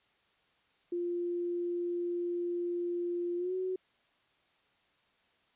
sine tone with pitch glide, 348.9 to 371.8 Hz, F4 to F#4, -2 to +8 cents, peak -31 dBFS, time 0.92-3.76 s, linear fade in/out 5 ms, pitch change +110 cents, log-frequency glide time 3.37-3.54 s, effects white hiss -70 dBFS RMS until 5.55 s + resampled to 8000 Hz

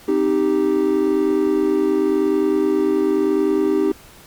triangle chord, C minor, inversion none, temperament equal, 261.6 / 311.1 / 392 Hz, C4 / Eb4 / G4, 0 / 0 / 0 cents, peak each -22 / -17 / -16 dBFS, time 0.08-3.92 s, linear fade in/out 5 ms, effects pink hiss -45 dBFS RMS until 4.26 s + Opus 48 kbps

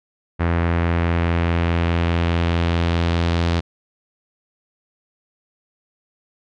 sawtooth tone with low-pass filter sweep, 84.8 Hz, E2, 50 cents sharp, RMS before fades -19 dBFS, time 0.39-3.61 s, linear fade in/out 20 ms, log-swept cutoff 1900 to 4200 Hz, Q 1.5, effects none

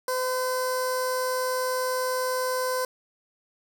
15% pulse tone with notch filter, 510 Hz, C5, 44 cents flat, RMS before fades -27 dBFS, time 0.08-2.85 s, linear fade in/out 2 ms, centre 2400 Hz, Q 0.62, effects none

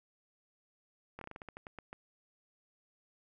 slowing click train, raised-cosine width 0.5 ms, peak -30 dBFS, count 12, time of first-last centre 1.19-1.929 s, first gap 23 ms, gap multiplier 1.2, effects none

